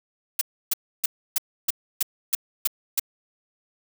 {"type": "noise bursts", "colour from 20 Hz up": "blue", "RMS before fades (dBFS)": -21, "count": 9, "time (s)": [0.39, 2.997], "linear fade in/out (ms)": 5, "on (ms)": 23, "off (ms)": 300, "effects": []}